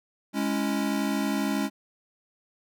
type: chord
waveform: square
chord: C# minor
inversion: second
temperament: equal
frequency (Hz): 207.7 / 277.2 / 329.6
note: G#3 / C#4 / E4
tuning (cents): 0 / 0 / 0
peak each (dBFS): -29 / -29 / -34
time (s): 0.33-1.7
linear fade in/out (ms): 50
effects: none